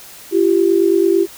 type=tone pair together; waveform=sine; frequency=341.1 / 390.1 Hz; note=F4 / G4; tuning=-41 / -8 cents; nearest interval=major second; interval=233 cents; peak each=-13 dBFS; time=0.31-1.27 s; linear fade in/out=50 ms; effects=white hiss -38 dBFS RMS until 1.37 s